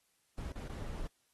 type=noise with dropouts; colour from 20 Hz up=brown; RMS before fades=-41 dBFS; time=0.38-1.07 s; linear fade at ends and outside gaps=2 ms; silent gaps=0.521-0.556 / 0.682-0.695 s; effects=white hiss -75 dBFS RMS until 1.33 s + AAC 32 kbps